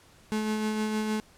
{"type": "tone with tremolo", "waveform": "35% pulse", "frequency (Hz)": 215.4, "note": "A3", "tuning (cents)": -37, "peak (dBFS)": -24, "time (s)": [0.32, 1.2], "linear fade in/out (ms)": 0, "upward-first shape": "sine", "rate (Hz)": 6.5, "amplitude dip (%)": 30, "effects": ["pink hiss -57 dBFS RMS until 1.37 s", "low-pass 11000 Hz 12 dB/octave"]}